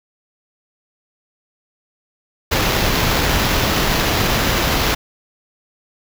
pink noise with sample-and-hold, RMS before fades -17 dBFS, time 2.51-4.95 s, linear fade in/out 10 ms, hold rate 8820 Hz, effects none

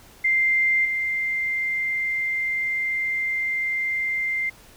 sine tone with level steps, 2093 Hz, C7, in tune, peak -17 / -22 dBFS, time 0.24-4.5 s, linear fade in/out 10 ms, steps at 0.85 s, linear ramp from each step 2 ms, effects pink hiss -50 dBFS RMS until 4.76 s

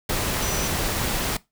sine tone in noise, 5920 Hz, F#8, in tune, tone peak -31 dBFS, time 0.42-0.68 s, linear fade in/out 5 ms, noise pink, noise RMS -25 dBFS, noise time 0.09-1.37 s, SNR -9 dB, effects noise-tail reverb RT60 0.2 s tail -20 dB re dry

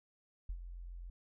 sine tone with ADSR envelope, 43.65 Hz, F1, in tune, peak -35 dBFS, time 0.49-1.1 s, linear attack 6 ms, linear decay 69 ms, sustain -9 dB, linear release 3 ms, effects none

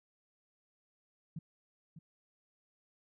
sine tone with echo, 160.9 Hz, E3, 42 cents flat, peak -38 dBFS, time 1.36-1.39 s, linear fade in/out 5 ms, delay 600 ms, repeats 1, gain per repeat -10 dB, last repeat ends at 1.99 s, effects none

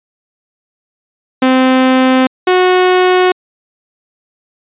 sawtooth tone pair in turn, 259 / 366.3 Hz, C4 / F#4, -17 / -17 cents, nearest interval tritone, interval 600 cents, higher second, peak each -3 dBFS, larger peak neither, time 1.42-2.27 / 2.47-3.32 s, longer neither, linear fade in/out 5 ms, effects resampled to 8000 Hz

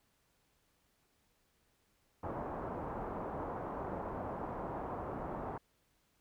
white low-pass noise, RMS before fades -41 dBFS, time 2.23-5.58 s, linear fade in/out 5 ms, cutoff 1000 Hz, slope 24 dB/octave, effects pink hiss -75 dBFS RMS until 6.2 s

